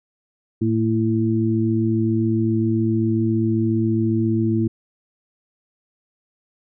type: tone cluster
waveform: sine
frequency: 111 / 225.5 / 332.9 Hz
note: A2 / A3 / E4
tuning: +16 / +43 / +17 cents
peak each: -21 dBFS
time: 0.61-4.68 s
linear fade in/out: 10 ms
effects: none